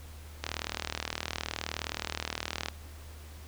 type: click train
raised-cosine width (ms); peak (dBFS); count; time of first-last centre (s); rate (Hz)
0.2; -14; 89; 0.44-2.685; 39.2
effects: added 76 Hz sine -45 dBFS peak until 3.47 s + pink hiss -53 dBFS RMS until 3.47 s